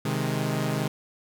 sawtooth chord, Ab major, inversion first, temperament equal, 130.81 / 155.56 / 207.7 Hz, C3 / Eb3 / Ab3, 0 / 0 / 0 cents, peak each -25 / -25 / -27 dBFS, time 0.05-0.88 s, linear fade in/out 5 ms, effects none

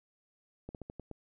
slowing click train, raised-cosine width 2 ms, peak -29 dBFS, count 6, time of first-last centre 0.69-1.113 s, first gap 58 ms, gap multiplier 1.19, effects none

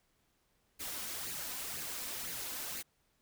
white noise with flanger, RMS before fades -41 dBFS, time 0.79-2.83 s, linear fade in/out 20 ms, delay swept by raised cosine 0.43 to 4.03 ms, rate 2 Hz, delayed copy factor +0.5, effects pink hiss -75 dBFS RMS until 3.21 s

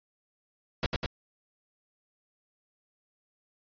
pink noise with echo, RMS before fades -27 dBFS, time 0.83-0.86 s, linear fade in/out 0 ms, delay 100 ms, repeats 2, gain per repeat -2 dB, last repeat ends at 1.06 s, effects resampled to 11025 Hz

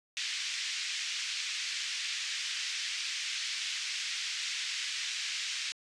pink band-pass noise, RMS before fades -36 dBFS, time 0.17-5.72 s, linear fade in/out 0 ms, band 2100 to 6400 Hz, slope 24 dB/octave, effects resampled to 22050 Hz

